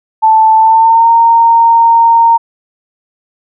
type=tone with pitch glide; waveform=sine; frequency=880 to 922.7 Hz; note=A5 to A#5; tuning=0 to -18 cents; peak=-3 dBFS; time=0.22-2.38 s; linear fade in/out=20 ms; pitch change=+82 cents; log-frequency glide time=0.56-1.09 s; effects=none